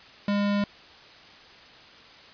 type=tone; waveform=square; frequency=203.2 Hz; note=G#3; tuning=38 cents flat; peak=-23 dBFS; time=0.28-0.64 s; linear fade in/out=2 ms; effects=white hiss -49 dBFS RMS until 2.33 s + resampled to 11025 Hz